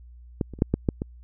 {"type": "clicks", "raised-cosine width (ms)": 3, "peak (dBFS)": [-11, -25, -29, -6, -8, -8, -15], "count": 7, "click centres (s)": [0.412, 0.537, 0.589, 0.621, 0.74, 0.888, 1.019], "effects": ["added 60 Hz sine -44 dBFS peak until 1.23 s"]}